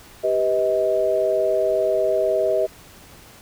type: chord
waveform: sine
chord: G augmented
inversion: none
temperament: equal with one note detuned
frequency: 392 / 493.9 / 632.8 Hz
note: G4 / B4 / D#5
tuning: 0 / 0 / +29 cents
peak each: -23 / -24 / -19 dBFS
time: 0.23-2.67 s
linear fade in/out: 20 ms
effects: pink hiss -46 dBFS RMS until 3.41 s